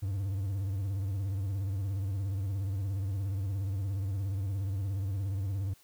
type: tone with vibrato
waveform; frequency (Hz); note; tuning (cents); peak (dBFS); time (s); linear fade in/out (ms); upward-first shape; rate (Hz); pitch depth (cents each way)
triangle; 97.5; G2; -9; -28; 0.02-5.74; 10; sine; 17; 100
effects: white hiss -62 dBFS RMS until 5.83 s